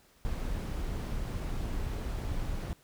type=noise; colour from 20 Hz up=brown; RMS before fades=-34 dBFS; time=0.25-2.73 s; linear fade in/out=0 ms; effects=pink hiss -63 dBFS RMS until 2.83 s